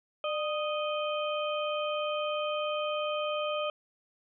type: harmonic tone with a mistuned harmonic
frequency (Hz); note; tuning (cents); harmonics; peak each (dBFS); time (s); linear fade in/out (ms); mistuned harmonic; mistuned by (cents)
622.3; D#5; 0; 1 / 2 / 4 / 5; -31 / -35 / -40 / -39; 0.24-3.7; 2; 1; -63
effects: none